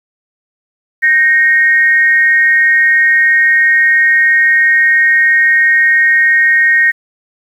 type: tone with amplitude modulation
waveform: sine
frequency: 1863 Hz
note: A#6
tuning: 2 cents flat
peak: -3 dBFS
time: 1.02-6.92 s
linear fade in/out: 20 ms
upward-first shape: sine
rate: 297 Hz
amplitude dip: 65%
effects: 7-bit